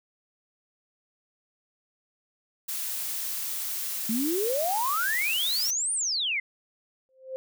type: noise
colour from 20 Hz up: blue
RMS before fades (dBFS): -32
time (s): 2.68-5.71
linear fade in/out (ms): 10
type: exponential two-way sweep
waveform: sine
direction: up then down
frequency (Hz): 211.9 to 9397 to 2009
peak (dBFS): -25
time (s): 4.09-6.4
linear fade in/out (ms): 5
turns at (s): 5.93
type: tone with exponential growth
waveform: sine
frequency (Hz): 523.3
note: C5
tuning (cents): 0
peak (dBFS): -28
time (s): 7.09-7.36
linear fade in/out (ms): 0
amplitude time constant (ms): 57
effects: none